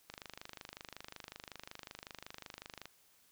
click train, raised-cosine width 0.2 ms, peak -28 dBFS, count 71, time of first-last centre 0.1-2.856 s, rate 25.4 Hz, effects white hiss -68 dBFS RMS until 3.31 s

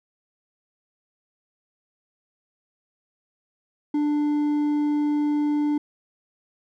triangle tone with hard clipping, 295.5 Hz, D4, 11 cents sharp, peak -21 dBFS, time 3.94-5.78 s, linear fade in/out 5 ms, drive 7 dB, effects none

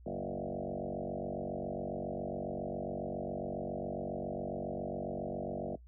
sine tone with frequency modulation, 415.3 Hz, G#4, in tune, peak -35 dBFS, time 0.06-5.76 s, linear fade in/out 5 ms, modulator 47.3 Hz, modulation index 5.8, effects noise-tail reverb RT60 0.1 s tail -20 dB re dry + added 60 Hz sine -52 dBFS peak until 5.87 s

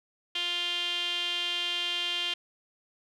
sawtooth tone with band-pass filter, 350 Hz, F4, 4 cents sharp, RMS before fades -31 dBFS, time 0.35-2.34 s, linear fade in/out 5 ms, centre 3100 Hz, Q 7, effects none

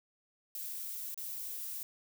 violet noise with dropouts, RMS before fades -41 dBFS, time 0.55-1.83 s, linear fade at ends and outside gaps 1 ms, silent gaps 1.144-1.176 s, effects none

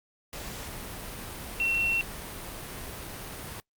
sine tone in noise, 2716 Hz, F7, 49 cents flat, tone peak -24 dBFS, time 1.6-2.01 s, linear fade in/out 0 ms, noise pink, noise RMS -39 dBFS, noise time 0.33-3.6 s, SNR +12 dB, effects noise-tail reverb RT60 0.1 s tail -23 dB re dry + Opus 48 kbps

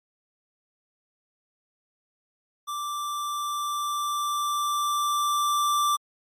square tone with level ramp, 1174.7 Hz, D6, in tune, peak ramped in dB -30 to -21 dBFS, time 2.67-5.97 s, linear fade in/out 20 ms, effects MP3 64 kbps

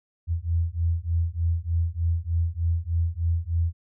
sine beating tone pair, 82.41 / 85.71 Hz, E2 / F2, 0 / -32 cents, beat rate 3.3 Hz, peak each -25 dBFS, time 0.27-3.73 s, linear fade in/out 50 ms, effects none

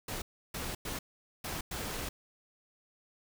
pink noise bursts at uneven times, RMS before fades -38 dBFS, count 5, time 0.08-0.22 / 0.54-0.75 / 0.85-0.99 / 1.44-1.61 / 1.71-2.09 s, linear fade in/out 5 ms, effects none

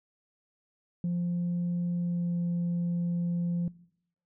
sine tone with pitch glide, 174.61 to 173.1 Hz, F3 to F3, 0 to -15 cents, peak -25 dBFS, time 1.04-3.68 s, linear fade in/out 2 ms, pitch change -15 cents, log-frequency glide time 1.93-2.39 s, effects noise-tail reverb RT60 0.7 s tail -22 dB re dry + tanh soft clip ceiling -25 dBFS

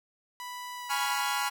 sawtooth tone with pitch glide, 987.8 to 977 Hz, B5 to B5, 0 to -19 cents, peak -34 dBFS, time 0.4-1.21 s, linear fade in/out 0 ms, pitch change -19 cents, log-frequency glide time 0.75-0.93 s
sawtooth chord, C# dominant seventh, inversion second, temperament equal, 830.6 / 987.8 / 1108.7 / 1396.9 Hz, G#5 / B5 / C#6 / E#6, 0 / 0 / 0 / 0 cents, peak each -29 / -29 / -32 / -30 dBFS, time 0.89-1.5 s, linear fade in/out 20 ms
effects none

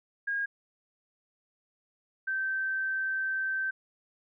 sine tone pair in turn, 1629 / 1552.4 Hz, G#6 / G6, -34 / -17 cents, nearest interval minor second, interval 83 cents, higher first, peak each -28 dBFS, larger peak neither, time 0.27-0.46 / 2.27-3.71 s, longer second, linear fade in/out 10 ms, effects none

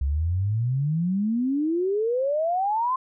sine exponential sweep, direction up, 65.8 to 1061 Hz, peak -21 dBFS, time 0.01-2.96 s, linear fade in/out 5 ms, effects none

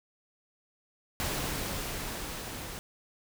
pink noise with level ramp, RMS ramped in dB -32 to -41 dBFS, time 1.2-2.79 s, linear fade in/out 0 ms, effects none

